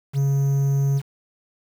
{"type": "tone with quantisation", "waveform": "triangle", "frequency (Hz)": 138.59, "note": "C#3", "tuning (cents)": 0, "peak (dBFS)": -15, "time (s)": [0.13, 1.02], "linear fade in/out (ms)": 50, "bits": 7, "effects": []}